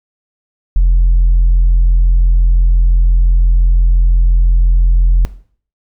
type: tone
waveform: sine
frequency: 42.9 Hz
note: F1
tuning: 30 cents flat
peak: -4 dBFS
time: 0.76-5.25 s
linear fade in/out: 0 ms
effects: noise-tail reverb RT60 0.5 s tail -17 dB re dry + tanh soft clip ceiling -4 dBFS